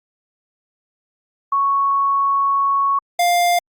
sine / square tone pair in turn, 1108.7 / 700.9 Hz, C#6 / F5, 0 / +6 cents, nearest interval minor sixth, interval 794 cents, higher first, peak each -14 dBFS, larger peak neither, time 1.52-2.99 / 3.19-3.59 s, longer first, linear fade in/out 5 ms, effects Opus 48 kbps

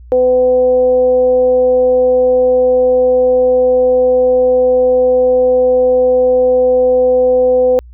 sine tone with frequency modulation, 505 Hz, B4, 39 cents sharp, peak -7 dBFS, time 0.12-7.79 s, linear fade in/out 0 ms, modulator 252 Hz, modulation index 0.28, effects added 60 Hz sine -33 dBFS peak until 7.93 s

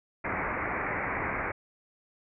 white low-pass noise, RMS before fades -32 dBFS, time 0.24-1.52 s, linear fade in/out 10 ms, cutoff 2300 Hz, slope 96 dB/octave, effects none

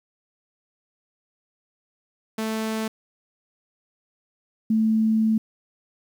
sawtooth / sine tone pair in turn, 220.2 / 220.2 Hz, A3 / A3, +2 / +2 cents, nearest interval unison, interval 0 cents, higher neither, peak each -21 / -17 dBFS, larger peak second, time 2.38-2.88 / 4.7-5.38 s, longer second, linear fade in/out 5 ms, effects 9-bit

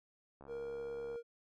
click train, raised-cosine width 1 ms, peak -40 dBFS, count 53, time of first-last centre 0.41-1.158 s, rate 69.5 Hz
triangle tone, 469.9 Hz, A#4, 14 cents sharp, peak -38 dBFS, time 0.47-1.23 s, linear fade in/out 50 ms
effects none

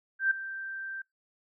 sine tone with ADSR envelope, 1568 Hz, G6, in tune, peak -20 dBFS, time 0.19-1.02 s, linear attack 120 ms, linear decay 5 ms, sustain -15 dB, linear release 7 ms, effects noise-tail reverb RT60 0.2 s tail -24 dB re dry

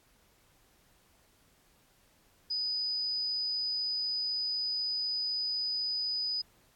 sine tone, 4978 Hz, D#8, in tune, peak -30 dBFS, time 2.5-6.42 s, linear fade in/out 10 ms, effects pink hiss -66 dBFS RMS until 6.75 s + AAC 64 kbps

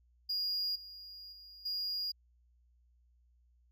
triangle tone with level steps, 4854 Hz, D#8, 44 cents flat, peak -31 / -46 / -50 / -33 dBFS, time 0.29-2.12 s, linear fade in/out 10 ms, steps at 0.75 / 1.32 / 1.65 s, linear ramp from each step 10 ms, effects added 60 Hz sine -65 dBFS peak until 3.71 s

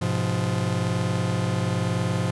45% pulse chord, F diminished, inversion first, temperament just, 104.77 / 125.72 / 174.61 Hz, Ab2 / Cb3 / F3, +16 / +31 / 0 cents, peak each -27 dBFS, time 0.01-2.31 s, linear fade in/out 10 ms, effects resampled to 24000 Hz

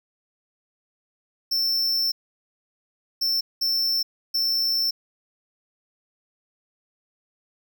square tone bursts at uneven times, 5370 Hz, E8, 31 cents sharp, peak -21 dBFS, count 4, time 1.51-2.12 / 3.21-3.41 / 3.61-4.03 / 4.34-4.91 s, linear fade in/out 10 ms, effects none

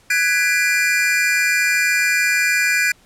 square chord, G# half-diminished seventh, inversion third, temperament just, 1495.1 / 1661.2 / 1993.5 / 2392 Hz, F#6 / G#6 / B6 / D7, +18 / 0 / +16 / +31 cents, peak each -23 / -21 / -24 / -19 dBFS, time 0.1-2.92 s, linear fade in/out 5 ms, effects pink hiss -53 dBFS RMS until 3.05 s + low-pass 11000 Hz 12 dB/octave

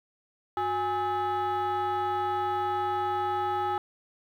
sine tone with frequency modulation, 827 Hz, G#5, 8 cents flat, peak -23 dBFS, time 0.57-3.78 s, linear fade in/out 2 ms, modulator 461 Hz, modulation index 0.92, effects tanh soft clip ceiling -25 dBFS + 10-bit

